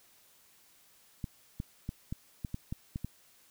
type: clicks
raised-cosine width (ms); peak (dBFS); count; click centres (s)
5; -23; 9; 1.242 / 1.601 / 1.891 / 2.125 / 2.448 / 2.544 / 2.725 / 2.959 / 3.046
effects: white hiss -63 dBFS RMS until 3.5 s